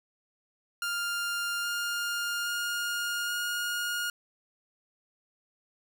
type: tone with pitch steps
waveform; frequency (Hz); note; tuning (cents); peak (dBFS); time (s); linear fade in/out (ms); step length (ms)
sawtooth; 1400 / 1409.7 / 1419.5 / 1429.4; F6 / F6 / F6 / F6; +4 / +16 / +28 / +40; -26; 0.82-4.1; 2; 820
effects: none